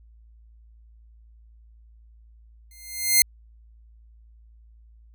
5% pulse tone with exponential growth, 2100 Hz, C7, 6 cents sharp, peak -4 dBFS, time 2.71-3.22 s, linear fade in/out 2 ms, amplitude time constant 110 ms, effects added 56 Hz sine -49 dBFS peak until 5.14 s

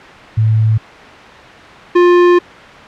sine / square tone pair in turn, 110 / 352.7 Hz, A2 / F4, 0 / +17 cents, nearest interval octave + minor sixth, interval 2017 cents, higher second, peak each -8 / -6 dBFS, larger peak second, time 0.37-0.78 / 1.95-2.39 s, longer second, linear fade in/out 10 ms, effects white hiss -33 dBFS RMS until 2.87 s + low-pass 2000 Hz 12 dB/octave

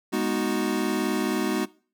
square chord, G# minor seventh, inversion none, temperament equal, 207.7 / 246.9 / 311.1 / 370 Hz, G#3 / B3 / D#4 / F#4, 0 / 0 / 0 / 0 cents, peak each -30 / -30 / -30 / -29 dBFS, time 0.12-1.66 s, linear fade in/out 20 ms, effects noise-tail reverb RT60 0.4 s tail -21 dB re dry

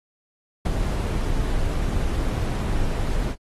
brown noise with ADSR envelope, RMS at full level -19 dBFS, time 0.65-3.36 s, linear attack 8 ms, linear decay 19 ms, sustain -4 dB, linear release 60 ms, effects AAC 32 kbps

